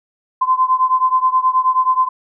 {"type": "beating tone pair", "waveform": "sine", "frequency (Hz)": [1027, 1036.4], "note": ["C6", "C6"], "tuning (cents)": [-33, -17], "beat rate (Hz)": 9.4, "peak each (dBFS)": [-14, -16], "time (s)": [0.41, 2.09], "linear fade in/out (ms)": 10, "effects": []}